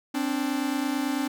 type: tone pair together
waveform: 45% pulse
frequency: 262.6 / 291.7 Hz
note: C4 / D4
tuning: +6 / -12 cents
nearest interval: major second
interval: 182 cents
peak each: -28 dBFS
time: 0.14-1.28 s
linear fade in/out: 10 ms
effects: none